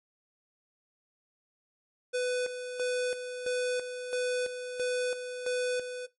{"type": "tone with tremolo", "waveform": "square", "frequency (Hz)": 498.4, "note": "B4", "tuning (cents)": 16, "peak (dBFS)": -28, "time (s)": [2.13, 6.07], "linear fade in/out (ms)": 20, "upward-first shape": "square", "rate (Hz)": 1.5, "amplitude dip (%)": 60, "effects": ["noise-tail reverb RT60 0.2 s tail -19 dB re dry", "MP3 48 kbps"]}